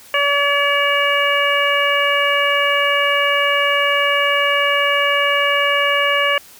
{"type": "harmonic tone", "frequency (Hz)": 570, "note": "C#5", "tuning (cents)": 48, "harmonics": [1, 2, 3, 4, 5], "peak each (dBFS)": [-20, -20, -20, -20, -20], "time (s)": [0.14, 6.38], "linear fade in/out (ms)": 2, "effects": ["white hiss -43 dBFS RMS until 6.59 s"]}